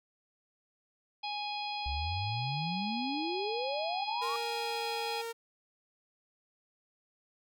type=harmonic tone; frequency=830 Hz; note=G#5; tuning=1 cent flat; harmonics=1 / 3 / 4 / 5 / 6; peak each=-37 / -42 / -43 / -44 / -45 dBFS; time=1.23-5.22 s; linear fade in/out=10 ms
type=exponential sweep; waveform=sine; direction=up; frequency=65.41 to 1174.7 Hz; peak=-34 dBFS; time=1.86-4.36 s; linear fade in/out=0 ms
type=tone with pitch glide; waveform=sawtooth; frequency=466.2 to 460.6 Hz; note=A#4 to A#4; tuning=0 to -21 cents; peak=-33 dBFS; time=4.21-5.33 s; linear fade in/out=20 ms; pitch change=-21 cents; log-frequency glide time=4.44-4.94 s
effects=none